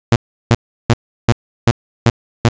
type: tone bursts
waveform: sawtooth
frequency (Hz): 116.54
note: A#2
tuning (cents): 0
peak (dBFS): -3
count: 7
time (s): 0.12-2.486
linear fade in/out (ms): 0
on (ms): 38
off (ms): 350
effects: resampled to 16000 Hz + 7-bit